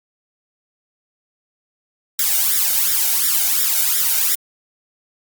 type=noise with flanger; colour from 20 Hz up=blue; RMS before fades=-17 dBFS; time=2.19-4.35 s; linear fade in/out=2 ms; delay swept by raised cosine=0.55 to 1.38 ms; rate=2.8 Hz; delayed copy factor=+0.9; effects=Opus 48 kbps